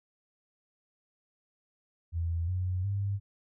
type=tone with pitch steps; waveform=sine; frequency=84 / 91.6 / 99.89 Hz; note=E2 / F#2 / G2; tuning=+33 / -17 / +33 cents; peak=-28 dBFS; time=2.12-3.2 s; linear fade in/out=50 ms; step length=360 ms; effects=none